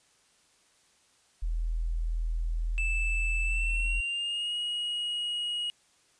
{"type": "tone", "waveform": "sine", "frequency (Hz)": 40.95, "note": "E1", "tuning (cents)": -11, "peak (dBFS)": -27, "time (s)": [1.42, 4.01], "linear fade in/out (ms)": 10}
{"type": "tone with pitch glide", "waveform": "triangle", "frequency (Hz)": [2637, 2892], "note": ["E7", "F#7"], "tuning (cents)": [0, -40], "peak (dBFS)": -28, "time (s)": [2.78, 5.7], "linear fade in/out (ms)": 0, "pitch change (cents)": 160, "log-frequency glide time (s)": [3.44, 4.56]}
{"effects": ["white hiss -65 dBFS RMS until 6.19 s", "resampled to 22050 Hz"]}